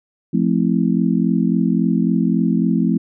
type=chord; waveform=sine; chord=F major seventh; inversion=none; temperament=just; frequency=174.61 / 218.3 / 261.9 / 327.4 Hz; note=F3 / A3 / C4 / E4; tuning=0 / -13 / +2 / -12 cents; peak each=-18 / -18 / -20 / -24 dBFS; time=0.33-2.98 s; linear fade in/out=10 ms; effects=none